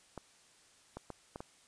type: clicks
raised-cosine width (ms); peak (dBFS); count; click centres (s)
1; -28; 5; 0.177 / 0.97 / 1.103 / 1.359 / 1.405
effects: white hiss -64 dBFS RMS until 1.67 s + resampled to 22050 Hz